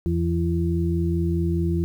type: harmonic tone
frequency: 84.8 Hz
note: E2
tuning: 50 cents sharp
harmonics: 1 / 2 / 4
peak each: -23 / -24 / -26 dBFS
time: 0.06-1.84 s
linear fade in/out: 0 ms
effects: 9-bit